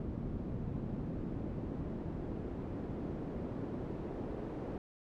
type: noise with band-pass filter sweep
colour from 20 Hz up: brown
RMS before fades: -40 dBFS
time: 0-4.78 s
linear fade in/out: 2 ms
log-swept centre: 210 to 390 Hz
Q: 0.95
effects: none